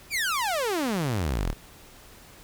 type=exponential sweep; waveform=sawtooth; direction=down; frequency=2501 to 32.7 Hz; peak=-21 dBFS; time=0.1-1.55 s; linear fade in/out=50 ms; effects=pink hiss -50 dBFS RMS until 2.43 s